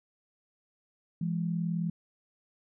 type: tone pair together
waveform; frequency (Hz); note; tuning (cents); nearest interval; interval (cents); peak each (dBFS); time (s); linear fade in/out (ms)
sine; 168.22 / 207.7; E3 / G#3; +35 / 0; major third; 365; -29 / -35; 1.21-1.9; 5
effects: none